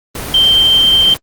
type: tone in noise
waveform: sine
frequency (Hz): 3136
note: G7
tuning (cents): 0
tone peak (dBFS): -6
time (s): 0.34-1.14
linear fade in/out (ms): 2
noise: pink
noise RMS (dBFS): -23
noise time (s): 0.15-1.17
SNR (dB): +14
effects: Opus 24 kbps